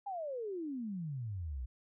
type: exponential sweep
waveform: sine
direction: down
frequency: 829 to 58.27 Hz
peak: -37 dBFS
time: 0.06-1.66 s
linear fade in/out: 10 ms
effects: none